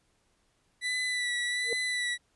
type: tone with vibrato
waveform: 30% pulse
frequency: 1975.5 Hz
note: B6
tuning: in tune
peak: -26 dBFS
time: 0.81-2.18 s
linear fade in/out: 50 ms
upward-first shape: sine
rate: 1.3 Hz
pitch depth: 27 cents each way
type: tone with exponential growth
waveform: sine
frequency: 466.2 Hz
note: A#4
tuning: in tune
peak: -26 dBFS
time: 1.62-1.73 s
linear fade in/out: 1 ms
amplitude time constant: 22 ms
effects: pink hiss -71 dBFS RMS until 2.35 s + resampled to 24000 Hz